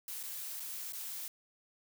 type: noise with dropouts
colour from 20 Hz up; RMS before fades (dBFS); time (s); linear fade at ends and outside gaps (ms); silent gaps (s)
blue; -42; 0.08-1.28; 1; 0.23-0.235 / 0.597-0.602 / 0.923-0.932
effects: none